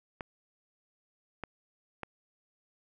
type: clicks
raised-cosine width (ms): 0.5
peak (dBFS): -22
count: 3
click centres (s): 0.208 / 1.437 / 2.033
effects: none

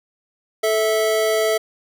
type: tone pair together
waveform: square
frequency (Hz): 436.6 / 654.7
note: A4 / E5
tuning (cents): -13 / -12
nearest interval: perfect fifth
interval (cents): 701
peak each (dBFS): -20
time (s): 0.63-1.58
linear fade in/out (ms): 10
effects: none

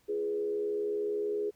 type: tone with frequency modulation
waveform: sine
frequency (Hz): 415.9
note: G#4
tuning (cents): +2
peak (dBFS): -29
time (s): 0.08-1.51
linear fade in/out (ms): 20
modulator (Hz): 75.7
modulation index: 0.55
effects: pink hiss -68 dBFS RMS until 1.55 s

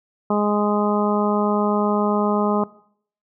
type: harmonic tone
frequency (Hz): 207.7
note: G#3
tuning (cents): 0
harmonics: 1 / 2 / 3 / 4 / 5 / 6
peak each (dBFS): -20 / -23 / -25 / -26 / -27 / -28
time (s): 0.3-2.64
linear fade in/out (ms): 5
effects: noise-tail reverb RT60 0.6 s tail -20 dB re dry

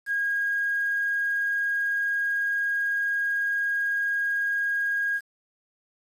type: tone with quantisation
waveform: sine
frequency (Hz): 1633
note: G#6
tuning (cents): -30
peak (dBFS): -23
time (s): 0.06-5.21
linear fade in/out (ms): 50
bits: 8
effects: resampled to 32000 Hz

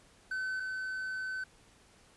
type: tone pair in turn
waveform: triangle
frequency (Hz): 1522 / 1522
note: F#6 / F#6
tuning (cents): +48 / +48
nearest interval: unison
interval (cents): 0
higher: neither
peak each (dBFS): -31 / -33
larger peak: first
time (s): 0.31-0.6 / 0.6-1.44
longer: second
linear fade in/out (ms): 5
effects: pink hiss -62 dBFS RMS until 2.16 s + resampled to 24000 Hz

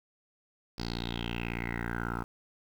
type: tone with low-pass filter sweep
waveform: 10% pulse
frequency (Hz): 58.27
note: A#1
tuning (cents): 0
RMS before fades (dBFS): -35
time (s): 0.78-2.24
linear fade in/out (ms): 5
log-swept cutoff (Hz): 4900 to 1200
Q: 6.4
effects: 9-bit

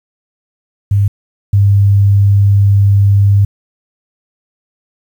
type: tone pair in turn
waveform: sine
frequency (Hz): 100.6 / 100.06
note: G2 / G2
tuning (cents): +45 / +36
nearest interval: unison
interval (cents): 9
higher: first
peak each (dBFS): -7 / -5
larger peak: second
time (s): 0.91-1.08 / 1.53-3.45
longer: second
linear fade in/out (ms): 5
effects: 7-bit

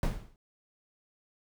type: noise with exponential decay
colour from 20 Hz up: brown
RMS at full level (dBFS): -24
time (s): 0.03-0.36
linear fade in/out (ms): 1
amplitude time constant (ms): 71
effects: none

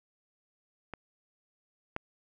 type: clicks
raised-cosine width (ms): 0.5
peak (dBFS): -24 / -18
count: 2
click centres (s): 0.937 / 1.964
effects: none

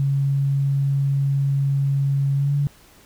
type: tone with pitch glide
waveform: sine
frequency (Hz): 138.59 to 142.9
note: C#3 to D3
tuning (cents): 0 to -47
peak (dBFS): -17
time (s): 0-2.67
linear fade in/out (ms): 0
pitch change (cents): +53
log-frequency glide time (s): 2.35-2.55
effects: pink hiss -51 dBFS RMS until 3.05 s

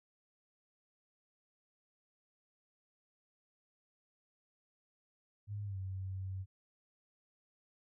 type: tone with pitch glide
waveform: sine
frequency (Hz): 102.9 to 94.91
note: G#2 to F#2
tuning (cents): -16 to +45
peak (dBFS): -38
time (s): 5.47-6.46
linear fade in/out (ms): 50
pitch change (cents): -139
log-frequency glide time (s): 5.64-5.78
effects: none

